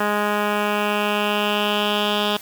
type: tone with low-pass filter sweep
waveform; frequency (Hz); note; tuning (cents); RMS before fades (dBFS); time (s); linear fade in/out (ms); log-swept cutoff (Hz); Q
10% pulse; 207.7; G#3; 0; -21; 0-2.37; 5; 1900 to 3600; 3.4
effects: white hiss -40 dBFS RMS until 2.41 s